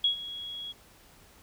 sine tone with ADSR envelope, 3326 Hz, G#7, 2 cents sharp, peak -20 dBFS, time 0.04-0.73 s, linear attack 4 ms, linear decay 110 ms, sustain -16 dB, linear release 22 ms, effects pink hiss -57 dBFS RMS until 1.42 s

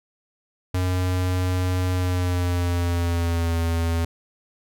square tone with pitch glide, 91.4 to 83.33 Hz, F#2 to E2, -21 to +19 cents, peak -21 dBFS, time 0.74-4.05 s, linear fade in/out 5 ms, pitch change -160 cents, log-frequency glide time 1.93-3.57 s, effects none

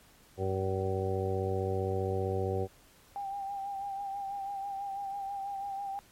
harmonic tone, 95.3 Hz, G2, 48 cents flat, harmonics 1 / 2 / 3 / 4 / 5 / 6 / 8, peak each -33 / -41 / -45 / -34 / -35 / -40 / -39 dBFS, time 0.37-2.68 s, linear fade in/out 50 ms
sine tone with vibrato, 793 Hz, G5, 20 cents sharp, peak -34 dBFS, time 3.16-5.99 s, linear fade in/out 0 ms, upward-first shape sine, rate 6.1 Hz, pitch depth 33 cents each way
effects pink hiss -60 dBFS RMS until 6.11 s + MP3 64 kbps

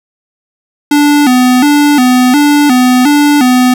square tone with vibrato, 270.9 Hz, C#4, 40 cents flat, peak -5 dBFS, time 0.91-3.74 s, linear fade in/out 5 ms, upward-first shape square, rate 1.4 Hz, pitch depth 130 cents each way, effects none

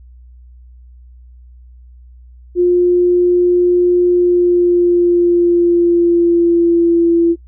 sine tone with pitch glide, 354.7 to 338.1 Hz, F4 to E4, +27 to +44 cents, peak -8 dBFS, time 2.55-7.36 s, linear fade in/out 50 ms, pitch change -83 cents, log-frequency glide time 4.08-7.11 s, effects noise-tail reverb RT60 0.1 s tail -25 dB re dry + added 61 Hz sine -37 dBFS peak until 7.47 s

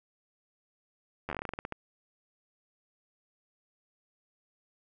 slowing click train, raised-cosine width 0.5 ms, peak -20 dBFS, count 14, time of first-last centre 1.29-1.723 s, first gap 11 ms, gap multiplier 1.17, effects none

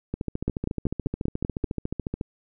two click trains, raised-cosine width 3 ms, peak -12 / -15 dBFS, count 7 / 30, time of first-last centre 0.48-1.643 / 0.14-2.211 s, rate 5.16 / 14 Hz, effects none

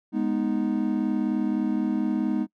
triangle chord, G# minor, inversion none, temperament equal, 207.7 / 246.9 / 311.1 Hz, G#3 / B3 / D#4, 0 / 0 / 0 cents, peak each -25 dBFS, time 0.12-2.47 s, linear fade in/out 50 ms, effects noise-tail reverb RT60 0.1 s tail -24 dB re dry

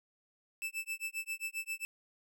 45% pulse tone with tremolo, 2637 Hz, E7, in tune, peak -34 dBFS, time 0.62-1.85 s, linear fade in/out 0 ms, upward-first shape sine, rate 7.5 Hz, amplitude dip 100%, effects none

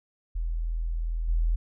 sine tone with level steps, 41.2 Hz, E1, in tune, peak -26 / -21 dBFS, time 0.35-1.56 s, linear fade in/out 10 ms, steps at 1.28 s, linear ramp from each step 10 ms, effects none

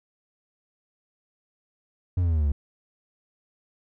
triangle exponential sweep, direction down, 92.5 to 69.3 Hz, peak -18 dBFS, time 2.17-2.52 s, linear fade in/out 5 ms, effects none

